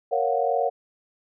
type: chord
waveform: sine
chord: Gb major seventh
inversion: first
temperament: equal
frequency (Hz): 466.2 / 554.4 / 698.5 / 740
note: Bb4 / Db5 / F5 / Gb5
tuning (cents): 0 / 0 / 0 / 0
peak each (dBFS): -26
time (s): 0.11-0.7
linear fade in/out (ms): 20
effects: none